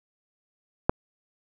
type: click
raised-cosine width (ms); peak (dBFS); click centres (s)
1; -4; 0.895
effects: none